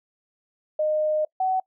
sine tone pair in turn, 614 / 752.2 Hz, D#5 / F#5, -23 / +28 cents, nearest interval major third, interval 351 cents, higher second, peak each -20 dBFS, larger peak neither, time 0.79-1.25 / 1.4-1.6 s, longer first, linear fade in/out 5 ms, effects noise-tail reverb RT60 0.1 s tail -24 dB re dry

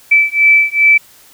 sine beating tone pair, 2315 / 2317.5 Hz, D7 / D7, -25 / -24 cents, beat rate 2.5 Hz, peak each -10 dBFS, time 0.11-0.98 s, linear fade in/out 10 ms, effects white hiss -44 dBFS RMS until 1.33 s

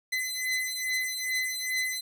sawtooth beating tone pair, 2026 / 2028.4 Hz, B6 / B6, +44 / +46 cents, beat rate 2.4 Hz, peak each -28 / -28 dBFS, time 0.12-2.01 s, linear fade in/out 10 ms, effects none

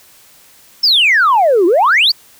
sine exponential two-way sweep, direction down then up, 5400 to 329.6 to 4905 Hz, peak -6 dBFS, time 0.83-2.12 s, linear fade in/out 10 ms, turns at 1.66 s, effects tanh soft clip ceiling -4 dBFS + white hiss -45 dBFS RMS until 2.39 s

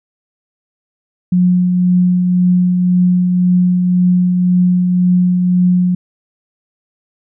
sine tone with tremolo, 180 Hz, F#3, 47 cents flat, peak -7 dBFS, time 1.32-5.95 s, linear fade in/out 5 ms, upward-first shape triangle, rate 1.9 Hz, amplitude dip 35%, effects none

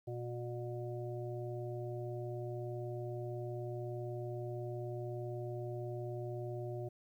harmonic tone, 120.8 Hz, B2, 38 cents flat, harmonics 1 / 3 / 5 / 6, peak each -41 / -43 / -47 / -52 dBFS, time 0.07-6.89 s, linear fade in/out 10 ms, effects 12-bit

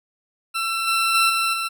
20% pulse tone with level steps, 1343 Hz, E6, 32 cents sharp, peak -17 / -13 / -10 / -14 / -18 dBFS, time 0.54-1.69 s, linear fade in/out 20 ms, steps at 0.87 / 1.14 / 1.29 / 1.53 s, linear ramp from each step 10 ms, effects none

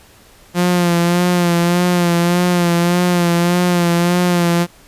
sawtooth tone with vibrato, 174.7 Hz, F3, 1 cent sharp, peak -8 dBFS, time 0.54-4.67 s, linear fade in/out 50 ms, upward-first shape sine, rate 1.7 Hz, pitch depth 38 cents each way, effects pink hiss -46 dBFS RMS until 4.87 s + resampled to 32000 Hz

